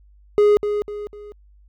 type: tone with echo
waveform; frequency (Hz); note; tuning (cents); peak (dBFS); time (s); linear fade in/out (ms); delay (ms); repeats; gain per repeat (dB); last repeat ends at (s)
triangle; 415.3; G#4; 0; -9; 0.38-0.57; 0; 250; 3; -8; 1.32
effects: added 50 Hz sine -48 dBFS peak until 1.68 s